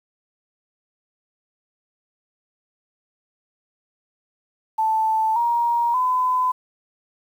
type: tone with pitch steps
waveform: sine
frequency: 880 / 943.2 / 1010.9 Hz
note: A5 / A#5 / B5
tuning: 0 / +20 / +40 cents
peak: -17 dBFS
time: 4.78-6.52 s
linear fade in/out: 10 ms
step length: 580 ms
effects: 8-bit